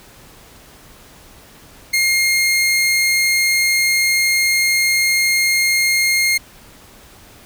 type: tone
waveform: sawtooth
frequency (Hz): 2131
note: C7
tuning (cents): +31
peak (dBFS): -10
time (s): 1.93-6.38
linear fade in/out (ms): 10
effects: pink hiss -44 dBFS RMS until 7.45 s